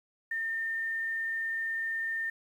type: tone with quantisation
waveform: sine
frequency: 1812 Hz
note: A#6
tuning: 50 cents flat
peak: -30 dBFS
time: 0.31-2.3 s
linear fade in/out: 5 ms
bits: 10
effects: none